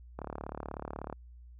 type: click train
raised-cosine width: 1 ms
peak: -24 dBFS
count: 35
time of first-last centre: 0.19-1.127 s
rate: 36.3 Hz
effects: added 60 Hz sine -49 dBFS peak until 1.59 s